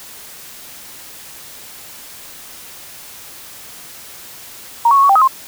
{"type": "tone with pitch steps", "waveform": "sine", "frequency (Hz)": [935, 1113, 1098, 1121, 787, 1266, 1059], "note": ["A#5", "C#6", "C#6", "C#6", "G5", "D#6", "C6"], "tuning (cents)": [5, 7, -17, 19, 7, 30, 21], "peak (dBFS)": -7, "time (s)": [4.85, 5.277], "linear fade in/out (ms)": 5, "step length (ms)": 61, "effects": ["white hiss -36 dBFS RMS until 5.47 s"]}